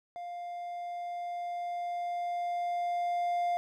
triangle tone with level ramp, 701 Hz, F5, 6 cents sharp, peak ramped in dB -36 to -25 dBFS, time 0.16-3.57 s, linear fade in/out 0 ms, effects none

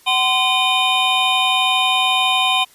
triangle tone cluster, 755 / 1033 / 2443 / 3057 / 3673 Hz, F#5 / C6 / D#7 / G7 / A#7, +35 / -22 / -32 / -44 / -26 cents, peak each -19 dBFS, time 0.06-2.65 s, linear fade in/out 20 ms, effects white hiss -50 dBFS RMS until 2.74 s + resampled to 32000 Hz

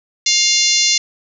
harmonic tone with a mistuned harmonic, 698.5 Hz, F5, in tune, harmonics 3 / 4 / 5 / 6 / 7 / 8 / 9 / 10, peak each -22 / -21 / -21 / -18 / -20 / -19 / -19 / -23 dBFS, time 0.26-0.98 s, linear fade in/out 5 ms, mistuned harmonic 3, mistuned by +25 cents, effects none

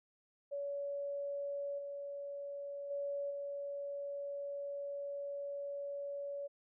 sine tone with level steps, 566 Hz, C#5, 36 cents sharp, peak -37 / -41 / -36 / -39 dBFS, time 0.51-6.48 s, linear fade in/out 20 ms, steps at 1.78 / 2.9 / 3.3 s, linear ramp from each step 10 ms, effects none

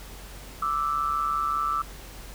sine tone pair together, 1173.2 / 1318.5 Hz, D6 / E6, -2 / 0 cents, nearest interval major second, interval 202 cents, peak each -27 / -26 dBFS, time 0.62-1.82 s, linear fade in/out 5 ms, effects added 47 Hz sine -42 dBFS peak until 2.34 s + pink hiss -45 dBFS RMS until 2.34 s

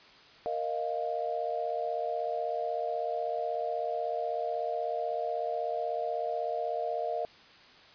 sine chord, Bb suspended fourth, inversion none, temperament equal, 466.2 / 622.3 / 698.5 Hz, Bb4 / Eb5 / F5, 0 / 0 / 0 cents, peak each -36 / -34 / -33 dBFS, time 0.46-7.25 s, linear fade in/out 0 ms, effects white hiss -55 dBFS RMS until 7.94 s + resampled to 11025 Hz

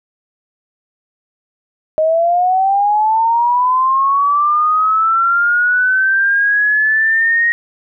sine linear sweep, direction up, 620 to 1881 Hz, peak -10 dBFS, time 1.98-7.52 s, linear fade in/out 0 ms, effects none

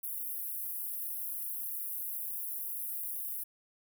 pink high-pass noise, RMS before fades -38 dBFS, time 0.03-3.44 s, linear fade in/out 10 ms, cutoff 11000 Hz, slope 48 dB/octave, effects none

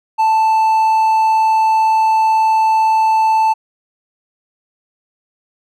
triangle tone, 881 Hz, A5, 2 cents sharp, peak -8 dBFS, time 0.18-3.54 s, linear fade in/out 20 ms, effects none

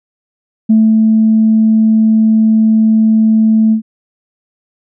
sine tone with ADSR envelope, 220 Hz, A3, in tune, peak -3 dBFS, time 0.69-3.82 s, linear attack 13 ms, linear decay 230 ms, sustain -2 dB, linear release 99 ms, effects tanh soft clip ceiling 0 dBFS

